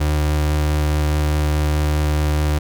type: tone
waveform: 35% pulse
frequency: 75.4 Hz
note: D2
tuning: 46 cents sharp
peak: -14 dBFS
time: 0-2.59 s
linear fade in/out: 10 ms
effects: none